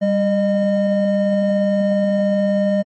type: tone pair together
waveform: triangle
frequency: 197.65 / 610 Hz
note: G3 / D#5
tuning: +15 / -34 cents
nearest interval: octave + minor sixth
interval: 1951 cents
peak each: -15 dBFS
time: 0.01-2.83 s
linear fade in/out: 20 ms
effects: MP3 32 kbps